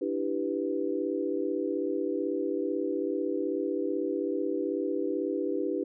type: chord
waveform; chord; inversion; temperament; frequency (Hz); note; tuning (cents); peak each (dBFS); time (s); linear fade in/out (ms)
sine; E minor seventh; third; equal; 293.7 / 329.6 / 392 / 493.9; D4 / E4 / G4 / B4; 0 / 0 / 0 / 0; -33 / -33 / -32 / -34; 0.01-5.84; 10
effects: none